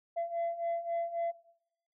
sine beating tone pair, 676 / 679.7 Hz, E5 / F5, +43 / -47 cents, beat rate 3.7 Hz, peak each -35 / -32 dBFS, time 0.16-1.32 s, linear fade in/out 20 ms, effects noise-tail reverb RT60 0.8 s tail -20 dB re dry + tanh soft clip ceiling -28 dBFS

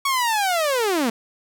sawtooth linear sweep, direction down, 1123 to 215.6 Hz, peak -15 dBFS, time 0.05-1.1 s, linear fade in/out 5 ms, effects none

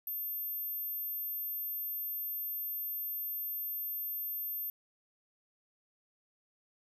sine tone, 13360 Hz, G#9, 9 cents sharp, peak -34 dBFS, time 0.07-4.7 s, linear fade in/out 2 ms, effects tanh soft clip ceiling -30 dBFS + 12-bit

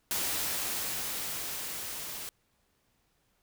white noise with level ramp, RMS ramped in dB -31 to -40 dBFS, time 0.11-2.29 s, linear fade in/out 0 ms, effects pink hiss -73 dBFS RMS until 3.42 s

